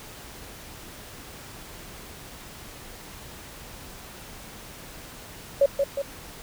sine tone with echo, 558 Hz, C#5, 11 cents sharp, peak -14 dBFS, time 5.61-5.66 s, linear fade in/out 5 ms, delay 180 ms, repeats 2, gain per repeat -5 dB, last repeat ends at 6.02 s, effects pink hiss -43 dBFS RMS until 6.42 s

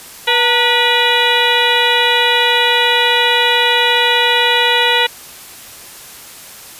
harmonic tone with a mistuned harmonic, 485.8 Hz, B4, 29 cents flat, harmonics 1 / 2 / 3 / 4 / 5 / 6 / 7 / 8, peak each -19 / -17 / -20 / -17 / -19 / -18 / -19 / -19 dBFS, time 0.27-5.07 s, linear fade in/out 10 ms, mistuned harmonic 2, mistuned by -100 cents, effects white hiss -35 dBFS RMS until 6.79 s + resampled to 32000 Hz

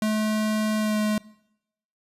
square tone with pitch glide, 215.2 to 212.6 Hz, A3 to G#3, -38 to +41 cents, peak -22 dBFS, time 0.02-1.18 s, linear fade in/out 2 ms, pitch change -21 cents, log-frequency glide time 0.78-0.98 s, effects noise-tail reverb RT60 0.8 s tail -22 dB re dry + resampled to 32000 Hz

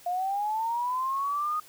sine linear sweep, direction up, 698.5 to 1244.5 Hz, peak -26 dBFS, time 0.06-1.6 s, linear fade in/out 5 ms, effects white hiss -53 dBFS RMS until 1.68 s

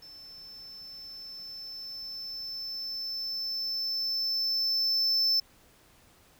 triangle tone with level ramp, 5290 Hz, E8, 5 cents sharp, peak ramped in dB -45 to -21 dBFS, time 0.02-5.4 s, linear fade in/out 5 ms, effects pink hiss -60 dBFS RMS until 6.39 s

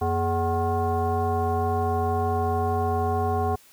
sine tone with frequency modulation, 418.8 Hz, G#4, 15 cents sharp, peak -21 dBFS, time 0.01-3.56 s, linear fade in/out 10 ms, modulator 329 Hz, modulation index 1.6, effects white hiss -54 dBFS RMS until 3.72 s

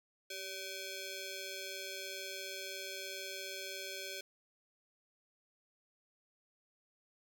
10% pulse ring-modulated tone, 961 Hz, B5, 48 cents flat, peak -30 dBFS, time 0.3-4.21 s, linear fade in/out 5 ms, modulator 1350 Hz, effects none

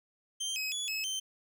25% pulse tone with pitch steps, 3149 / 2544 / 3408 / 2582 / 3107 Hz, G7 / D#7 / G#7 / E7 / G7, +7 / +38 / +44 / -37 / -16 cents, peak -29 dBFS, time 0.4-1.2 s, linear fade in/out 10 ms, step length 160 ms, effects none

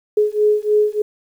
sine beating tone pair, 420 / 423.3 Hz, G#4 / G#4, +19 / +33 cents, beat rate 3.3 Hz, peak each -16 dBFS, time 0.17-1.02 s, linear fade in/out 5 ms, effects 8-bit

